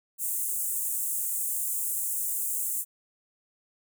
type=high-pass noise; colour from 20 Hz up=pink; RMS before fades=-30 dBFS; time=0.18-2.85 s; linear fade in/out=50 ms; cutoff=7600 Hz; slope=48 dB/octave; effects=none